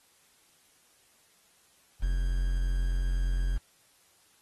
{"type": "tone with quantisation", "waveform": "triangle", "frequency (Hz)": 44.22, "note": "F1", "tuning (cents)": 22, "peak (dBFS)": -23, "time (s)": [2.02, 3.58], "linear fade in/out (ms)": 10, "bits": 8, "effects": ["white hiss -64 dBFS RMS until 4.41 s", "AAC 32 kbps"]}